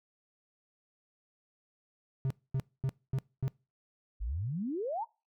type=tone bursts; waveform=triangle; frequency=133.1 Hz; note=C3; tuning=30 cents sharp; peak=-26 dBFS; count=5; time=2.25-3.48 s; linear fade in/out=0 ms; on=54 ms; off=240 ms
type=exponential sweep; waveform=sine; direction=up; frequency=46.25 to 978 Hz; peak=-32 dBFS; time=4.2-5.05 s; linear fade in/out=20 ms
effects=noise-tail reverb RT60 0.3 s tail -24 dB re dry